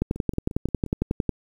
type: two click trains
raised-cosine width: 3 ms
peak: -9 / -22 dBFS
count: 15 / 5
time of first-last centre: 0.02-1.293 / 0.16-0.863 s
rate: 11 / 5.69 Hz
effects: 8-bit